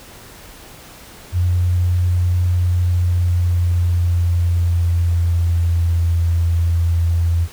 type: tone with pitch glide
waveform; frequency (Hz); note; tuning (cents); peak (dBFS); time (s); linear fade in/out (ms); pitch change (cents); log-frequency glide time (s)
sine; 89 to 84.49; F2 to E2; +33 to +43; -13; 1.32-7.48; 50; -90; 2.6-6.04
effects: pink hiss -40 dBFS RMS until 7.52 s